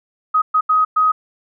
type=tone bursts at uneven times; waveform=sine; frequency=1259 Hz; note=D#6; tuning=20 cents sharp; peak=-11 dBFS; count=4; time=0.34-0.42 / 0.54-0.61 / 0.69-0.85 / 0.96-1.12 s; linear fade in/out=10 ms; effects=none